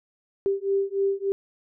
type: beating tone pair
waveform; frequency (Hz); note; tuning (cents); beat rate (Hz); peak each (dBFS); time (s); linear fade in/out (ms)
sine; 392 / 395.4; G4 / G4; 0 / +15; 3.4; -25; 0.46-1.32; 0
effects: none